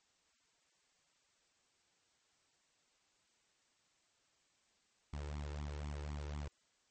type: tone with flanger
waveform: sawtooth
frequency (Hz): 73.42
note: D2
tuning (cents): 0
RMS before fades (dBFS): -43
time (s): 5.13-6.48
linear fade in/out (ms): 0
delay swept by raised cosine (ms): 0.89 to 2.29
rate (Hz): 4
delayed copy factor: +0.75
effects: white hiss -75 dBFS RMS until 6.9 s + MP3 32 kbps